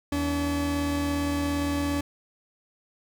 40% pulse tone pair together, 80.8 / 285.8 Hz, E2 / D4, -34 / -47 cents, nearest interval octave + minor seventh, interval 2187 cents, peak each -30 / -25 dBFS, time 0.12-2.01 s, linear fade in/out 5 ms, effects none

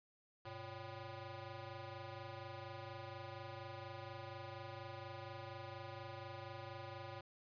15% pulse ring-modulated tone, 225.4 Hz, A3, 42 cents sharp, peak -38 dBFS, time 0.45-7.21 s, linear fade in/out 5 ms, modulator 326 Hz, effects resampled to 11025 Hz

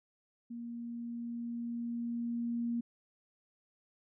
sine tone with level ramp, 235.6 Hz, A#3, 19 cents sharp, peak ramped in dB -40 to -31 dBFS, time 0.5-2.81 s, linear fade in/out 10 ms, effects none

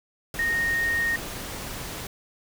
sine tone in noise, 1854 Hz, A#6, 10 cents flat, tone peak -22 dBFS, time 0.39-1.16 s, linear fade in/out 2 ms, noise pink, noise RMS -35 dBFS, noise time 0.34-2.07 s, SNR +10 dB, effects none

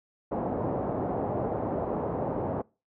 white low-pass noise, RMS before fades -30 dBFS, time 0.31-2.62 s, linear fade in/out 10 ms, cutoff 750 Hz, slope 24 dB/octave, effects noise-tail reverb RT60 0.3 s tail -24 dB re dry + high-pass 80 Hz 12 dB/octave

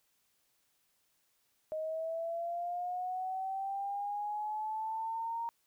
sine linear sweep, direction up, 622.3 to 932 Hz, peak -34 dBFS, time 1.72-5.49 s, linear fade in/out 0 ms, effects white hiss -75 dBFS RMS until 5.66 s

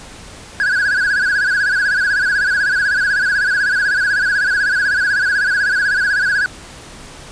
triangle tone with vibrato, 1568 Hz, G6, in tune, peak -11 dBFS, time 0.6-6.46 s, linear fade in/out 0 ms, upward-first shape sine, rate 16 Hz, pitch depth 120 cents each way, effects pink hiss -36 dBFS RMS until 7.31 s + resampled to 22050 Hz

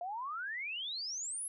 sine exponential sweep, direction up, 680 to 11175 Hz, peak -37 dBFS, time 0.01-1.48 s, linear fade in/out 2 ms, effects none

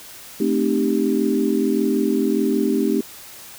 sine chord, A half-diminished seventh, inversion none, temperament equal with one note detuned, 220 / 261.6 / 306.8 / 392 Hz, A3 / C4 / Eb4 / G4, 0 / 0 / -24 / 0 cents, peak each -22 dBFS, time 0.4-3.01 s, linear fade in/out 5 ms, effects white hiss -40 dBFS RMS until 3.58 s

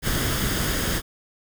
pink noise with comb filter, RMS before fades -24 dBFS, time 0.02-1.02 s, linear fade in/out 50 ms, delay 0.6 ms, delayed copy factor +0.5, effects none

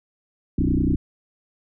sine tone with frequency modulation, 170.8 Hz, F3, 38 cents flat, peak -17 dBFS, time 0.58-0.96 s, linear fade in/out 5 ms, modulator 30.5 Hz, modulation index 4.9, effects none

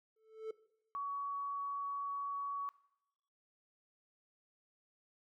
triangle tone with exponential growth, 440 Hz, A4, in tune, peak -34 dBFS, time 0.16-0.51 s, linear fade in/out 5 ms, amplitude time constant 75 ms
sine tone, 1126 Hz, C#6, 27 cents sharp, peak -37 dBFS, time 0.95-2.69 s, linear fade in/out 0 ms
effects noise-tail reverb RT60 0.8 s tail -19 dB re dry

